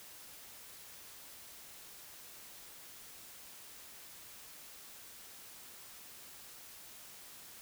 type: silence
effects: white hiss -53 dBFS RMS until 7.61 s